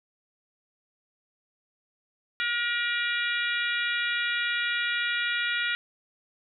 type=harmonic tone with a mistuned harmonic; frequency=476.5 Hz; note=A#4; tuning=38 cents sharp; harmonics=3 / 4 / 5 / 6 / 7 / 8; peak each=-29 / -31 / -33 / -35 / -36 / -37 dBFS; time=2.4-5.75 s; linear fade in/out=0 ms; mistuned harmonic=7; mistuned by=+19 cents; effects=none